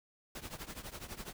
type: noise with tremolo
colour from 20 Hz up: pink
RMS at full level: -42 dBFS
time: 0.35-1.33 s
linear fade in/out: 2 ms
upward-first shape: triangle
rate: 12 Hz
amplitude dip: 90%
effects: none